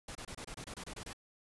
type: noise bursts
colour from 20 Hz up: pink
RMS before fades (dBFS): -45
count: 11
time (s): 0.08-1.132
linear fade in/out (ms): 5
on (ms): 72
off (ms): 26
effects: resampled to 24000 Hz